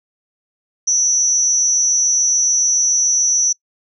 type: tone with amplitude modulation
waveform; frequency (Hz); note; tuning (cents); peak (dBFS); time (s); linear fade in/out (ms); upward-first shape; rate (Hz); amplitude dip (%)
sine; 5920; F#8; 0; -8; 0.87-3.53; 10; sine; 227; 95
effects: noise-tail reverb RT60 0.1 s tail -25 dB re dry